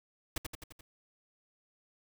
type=noise with echo; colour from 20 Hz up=pink; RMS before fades=-33 dBFS; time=0.36-0.38 s; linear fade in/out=5 ms; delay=86 ms; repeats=5; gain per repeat=-4 dB; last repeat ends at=0.81 s; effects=none